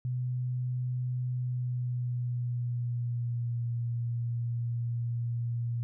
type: tone with pitch glide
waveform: sine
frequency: 125.1 to 118.28 Hz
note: B2 to A#2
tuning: +23 to +26 cents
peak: -29 dBFS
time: 0.05-5.83 s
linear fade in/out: 0 ms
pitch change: -97 cents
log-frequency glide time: 1.32-3.67 s
effects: none